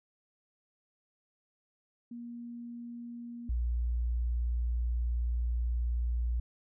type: tone pair in turn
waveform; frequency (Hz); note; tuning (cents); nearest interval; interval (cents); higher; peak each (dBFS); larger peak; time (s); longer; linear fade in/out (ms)
sine; 237.3 / 59.33; A#3 / A#1; +31 / +31; 2 octaves; 2400; first; -40 / -28; second; 2.11-3.49 / 3.49-6.4; second; 5
effects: none